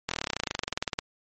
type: slowing click train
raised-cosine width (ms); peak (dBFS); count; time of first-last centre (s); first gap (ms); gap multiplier
0.2; -10; 25; 0.09-0.989; 23; 1.04
effects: MP3 32 kbps